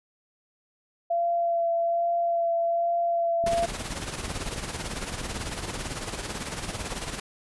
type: tone with vibrato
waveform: sine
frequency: 681 Hz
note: F5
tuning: 44 cents flat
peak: -22 dBFS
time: 1.1-3.66 s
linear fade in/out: 10 ms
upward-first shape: sine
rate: 1.2 Hz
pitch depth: 14 cents each way
type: click train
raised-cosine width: 3 ms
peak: -26 dBFS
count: 26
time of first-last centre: 3.44-5.776 s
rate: 10.7 Hz
type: noise with tremolo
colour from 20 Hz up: pink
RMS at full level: -31 dBFS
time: 3.46-7.2 s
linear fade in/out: 5 ms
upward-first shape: sine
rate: 18 Hz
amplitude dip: 60%
effects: resampled to 24000 Hz